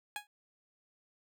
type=tone with exponential decay; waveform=15% pulse; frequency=830.6 Hz; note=G#5; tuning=in tune; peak=-27 dBFS; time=0.16-0.27 s; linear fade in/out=1 ms; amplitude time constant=23 ms; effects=none